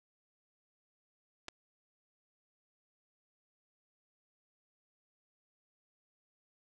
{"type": "clicks", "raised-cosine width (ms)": 0.2, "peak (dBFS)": [-25, -27], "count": 2, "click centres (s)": [1.483, 1.486], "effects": []}